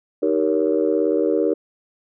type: chord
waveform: sine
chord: Eb dominant seventh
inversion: none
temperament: just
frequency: 311.1 / 388.9 / 466.7 / 560 Hz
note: Eb4 / G4 / Bb4 / Db5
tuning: 0 / -14 / +2 / +18 cents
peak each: -21 / -21 / -20 / -24 dBFS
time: 0.22-1.54 s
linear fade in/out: 10 ms
effects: tanh soft clip ceiling -7 dBFS